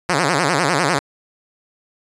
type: tone with vibrato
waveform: 5% pulse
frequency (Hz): 158.1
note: D#3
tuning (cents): +28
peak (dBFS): -4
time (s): 0.09-0.99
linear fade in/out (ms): 2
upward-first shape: sine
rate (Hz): 10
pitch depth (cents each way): 260
effects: resampled to 22050 Hz